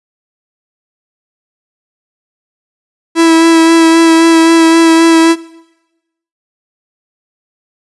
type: tone with vibrato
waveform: 45% pulse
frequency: 328.5 Hz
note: E4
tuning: 6 cents flat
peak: -4 dBFS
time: 3.15-5.36 s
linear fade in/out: 50 ms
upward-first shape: sine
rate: 3.8 Hz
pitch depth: 16 cents each way
effects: noise-tail reverb RT60 1.0 s tail -21 dB re dry + resampled to 24000 Hz